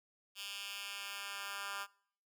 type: tone with high-pass filter sweep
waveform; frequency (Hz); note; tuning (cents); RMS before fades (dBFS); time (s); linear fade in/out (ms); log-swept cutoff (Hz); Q
10% pulse; 199.7; G3; +32; -44; 0.35-1.87; 50; 3000 to 1400; 1.9
effects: noise-tail reverb RT60 0.6 s tail -23 dB re dry